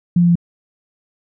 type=tone with pitch steps; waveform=sine; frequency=174.4 / 173.2 / 172 Hz; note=F3 / F3 / F3; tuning=-2 / -14 / -26 cents; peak=-9 dBFS; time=0.16-0.355 s; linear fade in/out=5 ms; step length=65 ms; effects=none